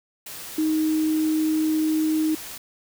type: tone in noise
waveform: sine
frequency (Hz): 312.7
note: D#4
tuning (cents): +9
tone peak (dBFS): -19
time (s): 0.58-2.35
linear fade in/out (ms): 5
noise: white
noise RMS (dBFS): -37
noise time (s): 0.26-2.58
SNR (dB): +15
effects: none